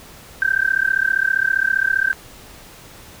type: tone with amplitude modulation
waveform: sine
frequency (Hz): 1565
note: G6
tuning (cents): -3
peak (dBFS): -11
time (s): 0.42-2.13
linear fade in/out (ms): 0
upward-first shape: sine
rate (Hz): 35.1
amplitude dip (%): 100
effects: pink hiss -42 dBFS RMS until 3.2 s